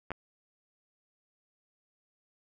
clicks, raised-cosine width 0.5 ms, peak -22 / -20 dBFS, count 2, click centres 0.106 / 0.117 s, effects none

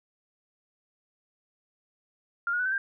sine tone with pitch steps, 1396.9 / 1442.8 / 1490.3 / 1539.3 / 1589.9 Hz, F6 / F#6 / F#6 / G6 / G6, 0 / -44 / +12 / -32 / +24 cents, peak -25 dBFS, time 2.47-2.78 s, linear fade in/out 2 ms, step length 62 ms, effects none

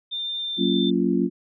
sine tone with pitch glide, 3595 to 3562 Hz, A7 to A7, +36 to +21 cents, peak -26 dBFS, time 0.11-0.91 s, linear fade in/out 20 ms, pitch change -15 cents, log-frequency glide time 0.42-0.6 s
sine chord, Gb major seventh, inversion none, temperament just, 185 / 231.2 / 277.5 / 346.9 Hz, Gb3 / Bb3 / Db4 / F4, 0 / -14 / +2 / -12 cents, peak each -24 dBFS, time 0.57-1.3 s, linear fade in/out 50 ms
effects none

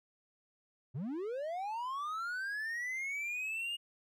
triangle linear sweep, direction up, 111.1 to 2866 Hz, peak -34 dBFS, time 0.94-3.77 s, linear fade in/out 20 ms, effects none

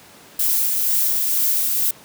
violet noise with tremolo, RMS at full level -18 dBFS, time 0.39-1.91 s, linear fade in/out 5 ms, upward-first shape sine, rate 2.1 Hz, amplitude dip 25%, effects pink hiss -45 dBFS RMS until 2.04 s + high-pass 150 Hz 12 dB/octave

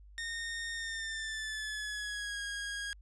sawtooth tone with pitch glide, 1839 to 1638.4 Hz, A#6 to G#6, -24 to -24 cents, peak -33 dBFS, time 0.18-2.93 s, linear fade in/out 0 ms, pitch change -200 cents, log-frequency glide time 0.74-2.41 s, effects added 50 Hz sine -52 dBFS peak until 3.01 s + resampled to 22050 Hz

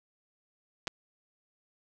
clicks, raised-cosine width 0.2 ms, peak -16 dBFS, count 2, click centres 0.872 / 0.878 s, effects none

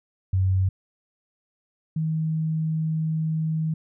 sine tone pair in turn, 94.3 / 158.59 Hz, F#2 / D#3, +33 / +33 cents, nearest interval major sixth, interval 900 cents, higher second, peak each -18 / -22 dBFS, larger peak first, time 0.33-0.69 / 1.96-3.74 s, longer second, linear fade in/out 5 ms, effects none

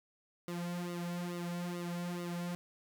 sawtooth tone with flanger, 174.61 Hz, F3, in tune, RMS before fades -39 dBFS, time 0.48-2.55 s, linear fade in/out 0 ms, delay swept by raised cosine 1.2 to 3.3 ms, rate 2.3 Hz, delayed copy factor -0.9, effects none

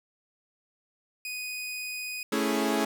sawtooth tone, 2489 Hz, D#7, in tune, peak -30 dBFS, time 1.25-2.23 s, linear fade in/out 2 ms
sawtooth chord, A major seventh, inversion none, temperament equal, 220 / 277.2 / 329.6 / 415.3 Hz, A3 / C#4 / E4 / G#4, 0 / 0 / 0 / 0 cents, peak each -26 / -26 / -28 / -27 dBFS, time 2.32-2.85 s, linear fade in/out 5 ms
effects none

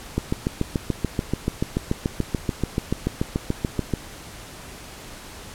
click train, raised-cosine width 3 ms, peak -8 dBFS, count 27, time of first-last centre 0.18-3.937 s, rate 6.92 Hz, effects pink hiss -40 dBFS RMS until 5.54 s + low-pass 12000 Hz 12 dB/octave

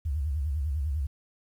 sine tone with vibrato, 72.9 Hz, D2, 12 cents flat, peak -26 dBFS, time 0.05-1.07 s, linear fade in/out 10 ms, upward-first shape sine, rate 10 Hz, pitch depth 190 cents each way, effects 10-bit

